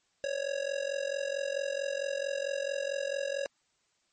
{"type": "tone with amplitude modulation", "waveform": "square", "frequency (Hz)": 554.4, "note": "C#5", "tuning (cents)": 0, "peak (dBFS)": -28, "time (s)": [0.24, 3.46], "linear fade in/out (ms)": 0, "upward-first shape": "sine", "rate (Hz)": 44.5, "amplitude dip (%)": 85, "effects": ["white hiss -73 dBFS RMS until 4.12 s", "MP3 32 kbps"]}